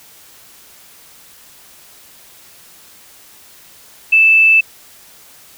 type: tone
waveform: sine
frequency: 2637 Hz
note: E7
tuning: in tune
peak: -6 dBFS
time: 4.12-4.61 s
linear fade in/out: 10 ms
effects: white hiss -43 dBFS RMS until 5.57 s